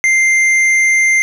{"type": "tone with hard clipping", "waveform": "sine", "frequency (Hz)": 2093, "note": "C7", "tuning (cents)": 0, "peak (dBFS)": -10, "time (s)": [0.04, 1.22], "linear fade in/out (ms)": 0, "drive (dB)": 7, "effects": []}